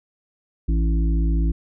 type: harmonic tone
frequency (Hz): 55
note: A1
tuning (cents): 0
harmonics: 1 / 3 / 5 / 6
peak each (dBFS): -17 / -27 / -31 / -33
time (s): 0.68-1.52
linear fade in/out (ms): 10
effects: none